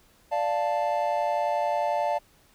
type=chord; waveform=triangle; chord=D minor; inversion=none; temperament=equal; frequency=587.3 / 698.5 / 880 Hz; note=D5 / F5 / A5; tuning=0 / 0 / 0 cents; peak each=-26 dBFS; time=0.31-2.19 s; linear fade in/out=20 ms; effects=pink hiss -60 dBFS RMS until 2.54 s